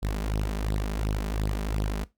sawtooth tone with flanger, 51.91 Hz, G#1, in tune, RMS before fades -28 dBFS, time 0.02-2.05 s, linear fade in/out 20 ms, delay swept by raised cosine 0.21 to 5.11 ms, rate 2.8 Hz, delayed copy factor +0.8, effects noise-tail reverb RT60 0.2 s tail -19 dB re dry

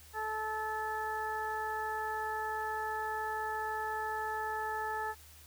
harmonic tone, 434.1 Hz, A4, 23 cents flat, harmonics 1 / 2 / 3 / 4, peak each -42 / -36 / -42 / -40 dBFS, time 0.13-5.15 s, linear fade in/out 50 ms, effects added 76 Hz sine -57 dBFS peak until 5.46 s + white hiss -57 dBFS RMS until 5.46 s

